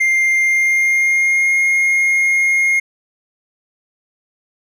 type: tone with pitch glide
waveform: triangle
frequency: 2105 to 2139 Hz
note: C7 to C7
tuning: +10 to +38 cents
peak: -10 dBFS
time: 0-2.8 s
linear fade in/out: 10 ms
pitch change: +28 cents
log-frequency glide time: 0.4-1.55 s
effects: none